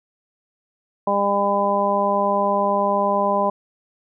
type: harmonic tone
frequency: 201 Hz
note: G3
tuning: 44 cents sharp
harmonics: 1 / 2 / 3 / 4 / 5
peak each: -26 / -27 / -21 / -24 / -21 dBFS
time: 1.07-3.5 s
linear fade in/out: 5 ms
effects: none